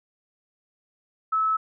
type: tone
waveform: sine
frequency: 1300 Hz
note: E6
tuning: 24 cents flat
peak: -20 dBFS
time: 1.32-1.57 s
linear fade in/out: 10 ms
effects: none